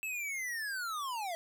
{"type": "linear sweep", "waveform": "square", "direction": "down", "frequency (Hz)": [2640, 646], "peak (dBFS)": -36, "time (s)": [0.03, 1.35], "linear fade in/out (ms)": 0, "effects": []}